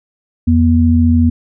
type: tone pair together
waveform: sine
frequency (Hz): 84.98 / 240.7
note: F2 / B3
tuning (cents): -47 / -44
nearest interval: octave + tritone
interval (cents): 1803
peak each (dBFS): -10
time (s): 0.47-1.3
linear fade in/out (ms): 10
effects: none